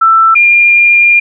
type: tone pair in turn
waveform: sine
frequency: 1330 / 2404 Hz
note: E6 / D7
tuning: +15 / +40 cents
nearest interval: minor seventh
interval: 1025 cents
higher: second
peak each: -3 dBFS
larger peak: neither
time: 0.01-0.35 / 0.35-1.2 s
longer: second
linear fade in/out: 10 ms
effects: none